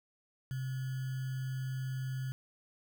sine tone with sample-and-hold, 130.81 Hz, C3, in tune, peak -34 dBFS, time 0.51-2.32 s, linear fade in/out 0 ms, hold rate 1575 Hz, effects none

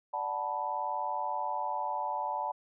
sine chord, B minor seventh, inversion first, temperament equal with one note detuned, 587.3 / 740 / 880 / 980.4 Hz, D5 / F#5 / A5 / B5, 0 / 0 / 0 / -13 cents, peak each -40 / -38 / -34 / -36 dBFS, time 0.13-2.52 s, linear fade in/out 10 ms, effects none

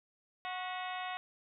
harmonic tone with a mistuned harmonic, 366.9 Hz, F#4, 15 cents flat, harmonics 2 / 3 / 4 / 5 / 6 / 7 / 8 / 9 / 10, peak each -40 / -44 / -48 / -46 / -49 / -48 / -51 / -55 / -51 dBFS, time 0.45-1.17 s, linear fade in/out 0 ms, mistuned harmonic 5, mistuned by +77 cents, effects none

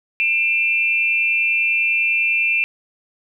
sine tone pair together, 2390 / 2660 Hz, D7 / E7, +30 / +15 cents, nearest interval major second, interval 185 cents, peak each -18 dBFS, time 0.2-2.64 s, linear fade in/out 0 ms, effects 9-bit

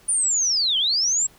sine linear two-way sweep, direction down then up, 9510 to 3001 to 7710 Hz, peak -18 dBFS, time 0.08-1.27 s, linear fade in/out 10 ms, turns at 0.78 s, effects pink hiss -53 dBFS RMS until 1.38 s

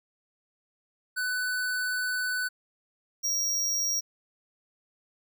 square tone pair in turn, 1497 / 5652 Hz, F#6 / F8, +20 / +20 cents, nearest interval octave + major seventh, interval 2300 cents, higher second, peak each -28 / -26 dBFS, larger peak second, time 1.16-2.49 / 3.23-4.01 s, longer first, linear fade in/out 20 ms, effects none

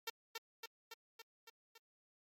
5% pulse tone with echo, 455.1 Hz, A#4, 42 cents flat, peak -28 dBFS, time 0.07-0.1 s, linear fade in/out 5 ms, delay 280 ms, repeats 6, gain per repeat -3 dB, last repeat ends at 1.78 s, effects MP3 64 kbps

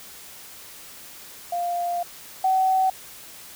sine tone pair in turn, 698.5 / 756.9 Hz, F5 / F#5, 0 / +39 cents, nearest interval minor second, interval 139 cents, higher second, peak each -23 / -17 dBFS, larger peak second, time 1.52-2.03 / 2.44-2.9 s, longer first, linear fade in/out 5 ms, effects white hiss -43 dBFS RMS until 3.55 s

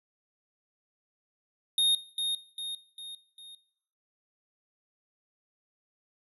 square tone with echo, 3700 Hz, A#7, 14 cents flat, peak -23 dBFS, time 1.78-1.95 s, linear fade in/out 2 ms, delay 400 ms, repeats 4, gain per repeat -6 dB, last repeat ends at 3.55 s, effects noise-tail reverb RT60 0.8 s tail -21 dB re dry + resampled to 32000 Hz

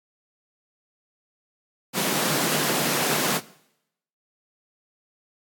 pink high-pass noise, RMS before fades -24 dBFS, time 1.93-3.41 s, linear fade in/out 50 ms, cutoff 140 Hz, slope 96 dB/octave, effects noise-tail reverb RT60 0.8 s tail -20 dB re dry + AAC 64 kbps

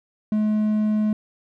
triangle tone, 213.4 Hz, G#3, 47 cents sharp, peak -16 dBFS, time 0.32-1.13 s, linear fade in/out 2 ms, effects none

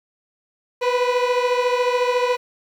30% pulse beating tone pair, 490.3 / 504.3 Hz, B4 / B4, -13 / +36 cents, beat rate 14 Hz, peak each -16 / -20 dBFS, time 0.81-2.37 s, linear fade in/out 20 ms, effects low-pass 4000 Hz 12 dB/octave + 8-bit

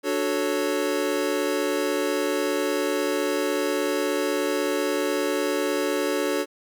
square chord, D major seventh, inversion none, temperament equal, 293.7 / 370 / 440 / 554.4 Hz, D4 / F#4 / A4 / C#5, 0 / 0 / 0 / 0 cents, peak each -29 dBFS, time 0.03-6.46 s, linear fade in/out 50 ms, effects none

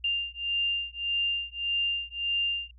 sine beating tone pair, 2794 / 2795.7 Hz, F7 / F7, 0 / +1 cents, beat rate 1.7 Hz, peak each -30 dBFS, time 0.04-2.71 s, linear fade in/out 5 ms, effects added 60 Hz sine -50 dBFS peak until 2.78 s

